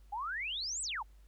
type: exponential two-way sweep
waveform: sine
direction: up then down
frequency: 784 to 8372 to 784 Hz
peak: -35 dBFS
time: 0.12-1.03 s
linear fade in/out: 10 ms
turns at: 0.82 s
effects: added 50 Hz sine -55 dBFS peak until 1.27 s + pink hiss -72 dBFS RMS until 1.27 s